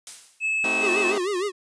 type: noise with exponential decay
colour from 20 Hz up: blue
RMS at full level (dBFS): -32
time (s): 0.07-0.58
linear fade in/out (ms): 1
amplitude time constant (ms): 110
type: tone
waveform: triangle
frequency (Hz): 2600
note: E7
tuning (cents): -24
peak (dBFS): -20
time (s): 0.4-1.15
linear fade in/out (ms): 50
type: chord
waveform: 15% pulse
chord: A diminished seventh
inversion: none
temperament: just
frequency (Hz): 220 / 264 / 316.8 / 380.2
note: A3 / C4 / Eb4 / Gb4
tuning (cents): 0 / +16 / +31 / +47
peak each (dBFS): -27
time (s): 0.64-1.18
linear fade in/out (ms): 2
type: tone with vibrato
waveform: square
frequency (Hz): 383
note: G4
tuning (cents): -40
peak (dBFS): -24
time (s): 0.8-1.52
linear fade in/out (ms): 50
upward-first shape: sine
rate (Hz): 6.5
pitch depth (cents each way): 150
effects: resampled to 22050 Hz